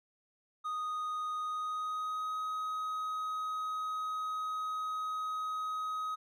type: tone with pitch glide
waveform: triangle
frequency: 1242 to 1262.3 Hz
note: D#6 to D#6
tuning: -3 to +25 cents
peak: -32 dBFS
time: 0.64-6.16 s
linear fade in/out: 20 ms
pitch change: +28 cents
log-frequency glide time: 1.41-2.39 s
effects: none